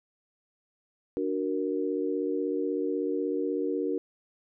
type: chord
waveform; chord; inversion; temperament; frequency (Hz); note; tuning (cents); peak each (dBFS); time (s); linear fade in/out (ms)
sine; D augmented; none; equal; 293.7 / 370 / 466.2; D4 / F#4 / A#4; 0 / 0 / 0; -31; 1.17-3.98; 0
effects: none